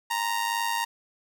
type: tone with amplitude modulation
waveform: sawtooth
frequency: 930 Hz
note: A#5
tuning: 4 cents flat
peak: -19 dBFS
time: 0.1-0.85 s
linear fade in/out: 10 ms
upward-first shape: sine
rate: 103 Hz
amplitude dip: 60%
effects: none